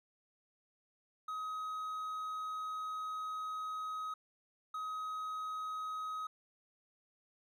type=tone bursts at uneven times; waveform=triangle; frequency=1265 Hz; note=D#6; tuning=28 cents sharp; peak=-36 dBFS; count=2; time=1.28-4.14 / 4.74-6.27 s; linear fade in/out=5 ms; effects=none